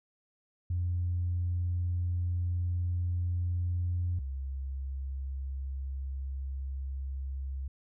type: tone pair in turn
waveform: sine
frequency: 87.9 / 67.34 Hz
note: F2 / C#2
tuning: +12 / -50 cents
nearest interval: perfect fourth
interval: 462 cents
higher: first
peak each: -27 / -33 dBFS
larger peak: first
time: 0.7-4.19 / 4.19-7.68 s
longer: neither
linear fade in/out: 5 ms
effects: tanh soft clip ceiling -23 dBFS